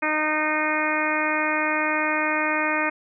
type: harmonic tone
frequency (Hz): 307.2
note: D#4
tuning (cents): -22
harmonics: 1 / 2 / 3 / 4 / 5 / 6 / 7 / 8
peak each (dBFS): -29 / -29 / -29 / -29 / -29 / -29 / -29 / -29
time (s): 0.02-2.9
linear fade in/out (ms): 10
effects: none